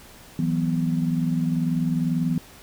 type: chord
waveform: sine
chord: E suspended second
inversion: none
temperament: equal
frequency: 164.81 / 185 / 246.9 Hz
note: E3 / F#3 / B3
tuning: 0 / 0 / 0 cents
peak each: -23 / -28 / -25 dBFS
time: 0.39-2.38 s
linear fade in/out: 2 ms
effects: pink hiss -47 dBFS RMS until 2.62 s